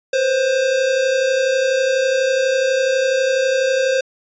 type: tone pair together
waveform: square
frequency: 496.9 / 529 Hz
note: B4 / C5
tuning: +11 / +19 cents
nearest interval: minor second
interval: 108 cents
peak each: -24 / -16 dBFS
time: 0.13-4.01 s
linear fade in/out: 5 ms
effects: resampled to 16000 Hz